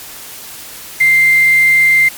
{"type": "tone with quantisation", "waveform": "sine", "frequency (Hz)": 2093, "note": "C7", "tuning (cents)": 0, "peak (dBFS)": -6, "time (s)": [1, 2.09], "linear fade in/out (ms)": 10, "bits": 4, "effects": ["white hiss -31 dBFS RMS until 2.17 s", "MP3 96 kbps"]}